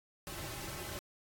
pink noise with comb filter, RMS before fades -43 dBFS, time 0.27-0.99 s, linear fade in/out 0 ms, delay 4.2 ms, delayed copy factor -0.75, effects AAC 64 kbps

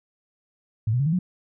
sine tone with pitch steps, 109 / 123.77 / 140.54 / 159.59 / 181.21 Hz, A2 / B2 / C#3 / D#3 / F#3, -16 / +4 / +24 / +44 / -36 cents, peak -19 dBFS, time 0.87-1.19 s, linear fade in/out 5 ms, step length 64 ms, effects none

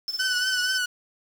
sine tone with tremolo, 5274 Hz, E8, in tune, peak -24 dBFS, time 0.08-0.78 s, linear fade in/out 0 ms, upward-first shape sine, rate 18 Hz, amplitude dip 85%
sawtooth tone with vibrato, 1499 Hz, F#6, 22 cents sharp, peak -20 dBFS, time 0.19-0.86 s, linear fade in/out 10 ms, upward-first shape triangle, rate 4.2 Hz, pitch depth 47 cents each way
effects low-pass 10000 Hz 12 dB/octave + 7-bit

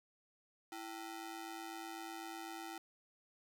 sawtooth ring-modulated tone, 556 Hz, C#5, 5 cents sharp, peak -38 dBFS, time 0.72-2.78 s, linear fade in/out 2 ms, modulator 224 Hz, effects none

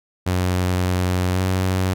sawtooth tone with pitch glide, 91 to 93.29 Hz, F#2 to F#2, -28 to +15 cents, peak -14 dBFS, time 0.26-1.94 s, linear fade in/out 10 ms, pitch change +43 cents, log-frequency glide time 1.33-1.39 s, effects none

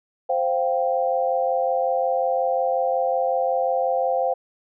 sine chord, C suspended fourth, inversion none, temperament equal, 523.3 / 698.5 / 784 Hz, C5 / F5 / G5, 0 / 0 / 0 cents, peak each -22 / -24 / -25 dBFS, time 0.29-4.34 s, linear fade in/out 10 ms, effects none

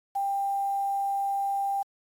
sine tone with quantisation, 793 Hz, G5, 20 cents sharp, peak -25 dBFS, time 0.15-1.83 s, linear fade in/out 10 ms, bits 8, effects AAC 64 kbps

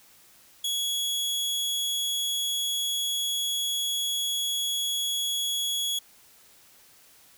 sawtooth tone, 3350 Hz, G#7, 14 cents sharp, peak -23 dBFS, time 0.64-5.99 s, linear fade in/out 5 ms, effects white hiss -56 dBFS RMS until 7.37 s

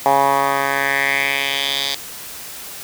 10% pulse tone with band-pass filter sweep, 138.59 Hz, C#3, in tune, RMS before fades -18 dBFS, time 0.06-1.95 s, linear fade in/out 0 ms, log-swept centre 850 to 4200 Hz, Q 3.2, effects white hiss -33 dBFS RMS until 2.83 s

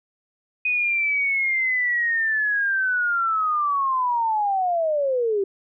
sine linear sweep, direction down, 2500 to 381.3 Hz, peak -19 dBFS, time 0.65-5.44 s, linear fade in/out 5 ms, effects none

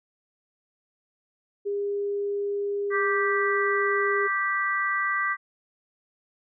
sine tone, 404.8 Hz, G#4, 44 cents flat, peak -25 dBFS, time 1.65-4.28 s, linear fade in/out 20 ms
sine chord, G major, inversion second, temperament just, 1176 / 1568 / 1960 Hz, D6 / G6 / B6, +2 / 0 / -14 cents, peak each -27 / -29 / -27 dBFS, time 2.9-5.37 s, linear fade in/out 50 ms
effects none

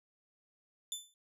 20% pulse tone with exponential decay, 3520 Hz, A7, in tune, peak -28 dBFS, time 0.92-1.14 s, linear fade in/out 1 ms, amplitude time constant 47 ms, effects none

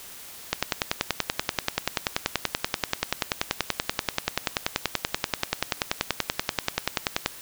click train, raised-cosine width 0.2 ms, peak -4 dBFS, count 71, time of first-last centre 0.53-7.261 s, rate 10.4 Hz, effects white hiss -43 dBFS RMS until 7.41 s

